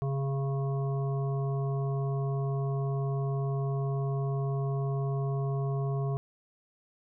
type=harmonic tone with a mistuned harmonic; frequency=137 Hz; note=C#3; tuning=20 cents flat; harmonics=1 / 3 / 5 / 7 / 8; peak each=-28 / -37 / -41 / -51 / -45 dBFS; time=0.02-6.17 s; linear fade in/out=0 ms; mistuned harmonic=7; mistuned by=+44 cents; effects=none